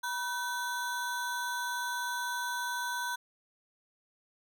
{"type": "ring-modulated tone", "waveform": "square", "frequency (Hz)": 1244.5, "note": "D#6", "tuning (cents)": 0, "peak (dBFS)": -30, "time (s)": [0.03, 3.16], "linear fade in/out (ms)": 10, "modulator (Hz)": 276, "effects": []}